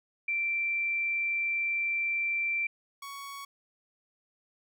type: tone pair in turn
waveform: sine / sawtooth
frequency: 2349 / 1116 Hz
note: D7 / C#6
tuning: 0 / +11 cents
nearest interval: octave + minor second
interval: 1289 cents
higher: first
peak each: -27 / -36 dBFS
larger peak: first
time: 0.28-2.67 / 3.02-3.45 s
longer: first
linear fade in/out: 5 ms
effects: none